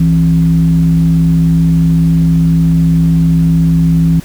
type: tone with frequency modulation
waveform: sine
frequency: 164.81 Hz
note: E3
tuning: in tune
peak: -6 dBFS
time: 0-4.2 s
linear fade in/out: 5 ms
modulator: 102 Hz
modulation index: 0.5
effects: pink hiss -35 dBFS RMS until 4.24 s